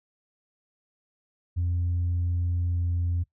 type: tone with pitch glide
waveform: sine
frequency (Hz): 87.31 to 86.76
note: F2 to F2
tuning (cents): 0 to -11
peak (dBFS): -22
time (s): 1.56-3.24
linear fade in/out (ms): 20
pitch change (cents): -11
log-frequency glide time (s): 2.69-2.82
effects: noise-tail reverb RT60 0.1 s tail -19 dB re dry + tanh soft clip ceiling -21 dBFS